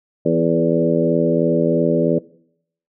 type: harmonic tone with a mistuned harmonic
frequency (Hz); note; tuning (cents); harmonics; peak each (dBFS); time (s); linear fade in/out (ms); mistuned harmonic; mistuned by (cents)
83; E2; +12; 2 / 3 / 4 / 5 / 6 / 7; -21 / -21 / -21 / -21 / -21 / -21; 0.25-2.19; 10; 5; +18
effects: noise-tail reverb RT60 0.7 s tail -21 dB re dry